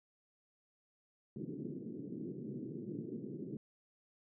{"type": "band-pass noise", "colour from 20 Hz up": "white", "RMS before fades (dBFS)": -44, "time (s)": [1.36, 3.57], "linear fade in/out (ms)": 2, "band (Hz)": [130, 390], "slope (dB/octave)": 48, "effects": []}